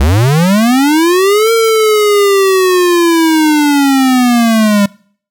square linear two-way sweep, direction up then down, 61.74 to 458.8 to 199 Hz, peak -7 dBFS, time 0-4.86 s, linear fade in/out 5 ms, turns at 1.52 s, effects noise-tail reverb RT60 0.5 s tail -23 dB re dry

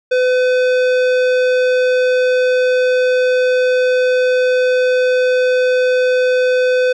sine tone with tanh clipping, 505 Hz, B4, 39 cents sharp, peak -13 dBFS, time 0.11-6.93 s, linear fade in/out 10 ms, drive 16 dB, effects none

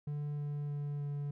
triangle tone with pitch steps, 146.83 / 145.9 / 144.98 / 144.06 Hz, D3 / D3 / D3 / D3, 0 / -11 / -22 / -33 cents, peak -33 dBFS, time 0.07-1.31 s, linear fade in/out 5 ms, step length 310 ms, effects none

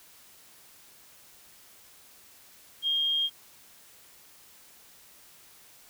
sine tone, 3227 Hz, G7, 50 cents sharp, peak -24 dBFS, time 2.82-3.3 s, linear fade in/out 50 ms, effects white hiss -55 dBFS RMS until 5.89 s

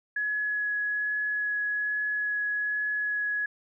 sine tone with vibrato, 1686 Hz, G#6, 26 cents sharp, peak -26 dBFS, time 0.16-3.46 s, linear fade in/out 5 ms, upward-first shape sine, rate 1.2 Hz, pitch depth 8 cents each way, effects none

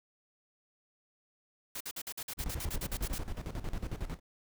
white noise bursts, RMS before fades -40 dBFS, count 14, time 1.75-3.184 s, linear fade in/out 5 ms, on 56 ms, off 50 ms
brown noise with tremolo, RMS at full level -35 dBFS, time 2.37-4.2 s, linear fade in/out 50 ms, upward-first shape square, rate 11 Hz, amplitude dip 75%
effects none

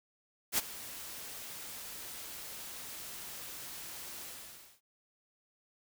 white noise with ADSR envelope, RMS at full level -28 dBFS, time 0.52-4.81 s, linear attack 59 ms, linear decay 26 ms, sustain -17 dB, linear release 590 ms, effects none

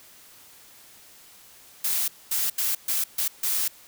blue noise bursts at uneven times, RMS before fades -25 dBFS, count 6, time 1.84-2.08 / 2.31-2.5 / 2.58-2.75 / 2.88-3.04 / 3.18-3.28 / 3.43-3.68 s, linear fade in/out 5 ms, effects white hiss -51 dBFS RMS until 3.87 s

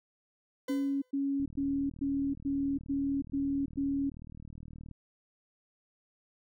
40% pulse tone with exponential decay, 506 Hz, B4, 42 cents sharp, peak -35 dBFS, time 0.68-1.11 s, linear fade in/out 5 ms, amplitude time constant 93 ms
sine tone bursts, 277.3 Hz, C#4, 1 cent sharp, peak -28 dBFS, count 8, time 0.69-4.1 s, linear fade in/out 10 ms, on 330 ms, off 110 ms
click train, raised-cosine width 5 ms, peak -35 dBFS, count 138, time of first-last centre 1.4-4.913 s, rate 39 Hz
effects none

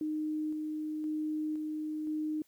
sine tone with tremolo, 307.7 Hz, D#4, 19 cents flat, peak -31 dBFS, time 0.01-2.42 s, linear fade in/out 2 ms, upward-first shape square, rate 0.97 Hz, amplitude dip 25%, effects white hiss -69 dBFS RMS until 2.47 s

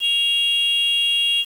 sine tone pair together, 2794 / 3300 Hz, F7 / G#7, 0 / -12 cents, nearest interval minor third, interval 288 cents, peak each -17 dBFS, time 0-1.45 s, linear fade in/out 50 ms, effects tanh soft clip ceiling -13 dBFS + 7-bit

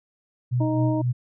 sine tone with tremolo, 123.47 Hz, B2, in tune, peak -19 dBFS, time 0.51-1.13 s, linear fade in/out 20 ms, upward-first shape sine, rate 3.8 Hz, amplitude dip 60%
harmonic tone, 311.1 Hz, D#4, in tune, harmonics 1 / 2 / 3, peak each -23 / -29 / -33 dBFS, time 0.6-1.02 s, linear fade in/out 10 ms
effects none

